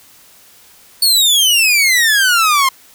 sawtooth exponential sweep, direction down, 4489 to 1044 Hz, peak -6 dBFS, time 1.02-2.69 s, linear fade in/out 5 ms, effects white hiss -45 dBFS RMS until 2.94 s

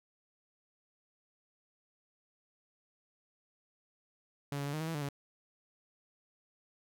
sawtooth tone with pitch steps, 142.3 / 141.3 / 143 / 154.6 / 160 / 164.1 / 147.2 / 141 Hz, C#3 / C#3 / D3 / D#3 / D#3 / E3 / D3 / C#3, +46 / +34 / -46 / -11 / +49 / -8 / +4 / +30 cents, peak -31 dBFS, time 4.52-5.088 s, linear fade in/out 2 ms, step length 71 ms, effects none

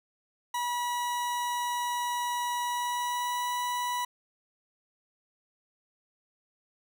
40% pulse tone with pitch glide, 970 to 981.3 Hz, B5 to B5, -31 to -11 cents, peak -28 dBFS, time 0.54-4.05 s, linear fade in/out 5 ms, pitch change +20 cents, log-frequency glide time 2.63-3.62 s, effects none

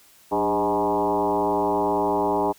sine tone with frequency modulation, 622.3 Hz, D#5, in tune, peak -19 dBFS, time 0.31-2.53 s, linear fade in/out 20 ms, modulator 109 Hz, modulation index 3.3, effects white hiss -54 dBFS RMS until 2.58 s

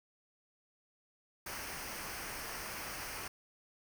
pink noise with comb filter, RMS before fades -43 dBFS, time 1.46-3.28 s, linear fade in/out 5 ms, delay 0.27 ms, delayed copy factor -0.6, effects none

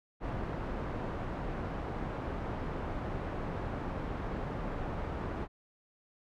pink low-pass noise, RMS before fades -37 dBFS, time 0.2-5.48 s, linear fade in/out 50 ms, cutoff 1200 Hz, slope 12 dB/octave, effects none

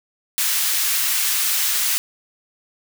white high-pass noise, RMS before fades -20 dBFS, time 0.38-1.98 s, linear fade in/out 0 ms, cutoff 1500 Hz, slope 12 dB/octave, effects none

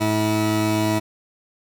20% pulse tone pair together, 107.86 / 323.2 Hz, A2 / E4, -34 / -34 cents, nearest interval octave + perfect fifth, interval 1900 cents, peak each -17 dBFS, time 0-1 s, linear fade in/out 20 ms, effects none

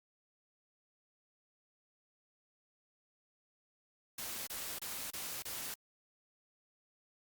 white noise bursts, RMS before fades -42 dBFS, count 5, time 4.18-5.742 s, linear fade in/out 5 ms, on 290 ms, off 28 ms, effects Opus 48 kbps

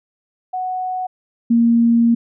sine tone pair in turn, 740 / 233.1 Hz, F#5 / A#3, 0 / 0 cents, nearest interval octave + minor sixth, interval 2000 cents, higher first, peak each -20 / -10 dBFS, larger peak second, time 0.53-1.07 / 1.5-2.15 s, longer second, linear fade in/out 10 ms, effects none

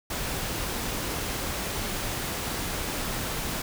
pink noise, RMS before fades -31 dBFS, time 0.1-3.62 s, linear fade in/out 5 ms, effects none

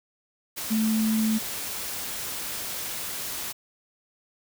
sine tone in noise, 219.5 Hz, A3, 4 cents flat, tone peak -21 dBFS, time 0.7-1.39 s, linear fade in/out 20 ms, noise white, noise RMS -33 dBFS, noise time 0.56-3.53 s, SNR +9 dB, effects none

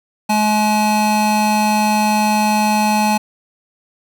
square tone pair together, 212.5 / 850 Hz, G#3 / G#5, +40 / +40 cents, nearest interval 2 octaves, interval 2400 cents, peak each -17 / -16 dBFS, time 0.29-3.18 s, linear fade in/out 10 ms, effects none

